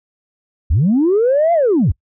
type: linear two-way sweep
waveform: sine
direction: up then down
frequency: 57.5 to 698.5 to 57.5 Hz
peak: -9 dBFS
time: 0.7-1.92 s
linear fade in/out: 10 ms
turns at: 1.53 s
effects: noise-tail reverb RT60 0.1 s tail -24 dB re dry + tanh soft clip ceiling -7 dBFS